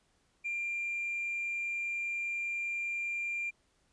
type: tone with hard clipping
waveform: triangle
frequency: 2385 Hz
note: D7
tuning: 26 cents sharp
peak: -33 dBFS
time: 0.44-3.51 s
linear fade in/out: 20 ms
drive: 4 dB
effects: pink hiss -72 dBFS RMS until 3.92 s + resampled to 22050 Hz